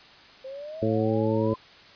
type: exponential sweep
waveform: sine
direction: up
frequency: 520 to 1031 Hz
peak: -35 dBFS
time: 0.44-1.56 s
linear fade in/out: 10 ms
type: harmonic tone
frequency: 110 Hz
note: A2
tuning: in tune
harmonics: 1 / 2 / 3 / 4 / 5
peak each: -28 / -28 / -28 / -28 / -28 dBFS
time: 0.82-1.54 s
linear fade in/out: 5 ms
effects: white hiss -50 dBFS RMS until 1.95 s + resampled to 11025 Hz